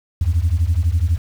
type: beating tone pair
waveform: sine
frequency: 77.78 / 89.78 Hz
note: D#2 / F2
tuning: 0 / +48 cents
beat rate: 12 Hz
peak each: -16 dBFS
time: 0.21-1.18 s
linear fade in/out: 5 ms
effects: tanh soft clip ceiling -9 dBFS + 7-bit